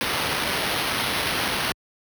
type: noise with sample-and-hold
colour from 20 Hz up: white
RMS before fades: -25 dBFS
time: 0.01-1.72 s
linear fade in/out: 0 ms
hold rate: 7350 Hz
effects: high-pass 60 Hz 12 dB/octave